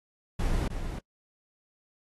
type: noise with echo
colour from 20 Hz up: brown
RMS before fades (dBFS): -27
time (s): 0.39-0.68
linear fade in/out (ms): 5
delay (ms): 310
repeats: 1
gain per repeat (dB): -7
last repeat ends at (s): 0.99
effects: noise-tail reverb RT60 0.1 s tail -26 dB re dry + AAC 32 kbps